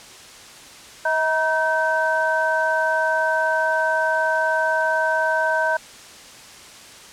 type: tone cluster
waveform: sine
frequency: 638 / 950 / 1542 Hz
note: D#5 / A#5 / G6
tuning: +43 / +33 / -29 cents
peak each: -22 / -23 / -21 dBFS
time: 1.05-5.77 s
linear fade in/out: 5 ms
effects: white hiss -42 dBFS RMS until 7.12 s + low-pass 8000 Hz 12 dB/octave